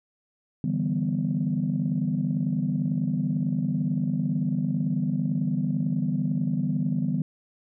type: chord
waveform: sine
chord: E minor seventh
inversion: third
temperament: equal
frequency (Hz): 146.83 / 164.81 / 196 / 246.9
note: D3 / E3 / G3 / B3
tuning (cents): 0 / 0 / 0 / 0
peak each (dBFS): -28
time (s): 0.64-7.22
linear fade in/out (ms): 2
effects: tanh soft clip ceiling -15 dBFS